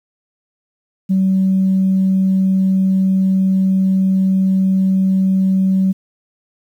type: tone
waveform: sine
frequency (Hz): 190.1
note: F#3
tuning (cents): +47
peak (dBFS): -10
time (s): 1.09-5.93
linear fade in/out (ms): 20
effects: tanh soft clip ceiling -7 dBFS + 8-bit